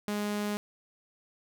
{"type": "tone", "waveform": "sawtooth", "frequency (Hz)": 207.4, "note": "G#3", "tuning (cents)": -2, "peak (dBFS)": -26, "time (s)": [0.08, 0.57], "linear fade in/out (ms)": 0, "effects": []}